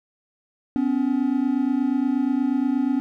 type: tone pair together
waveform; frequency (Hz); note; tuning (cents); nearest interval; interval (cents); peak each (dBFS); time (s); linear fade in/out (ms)
triangle; 253.4 / 281.8; B3 / C#4; +45 / +29; major second; 184; -20; 0.76-3; 0
effects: none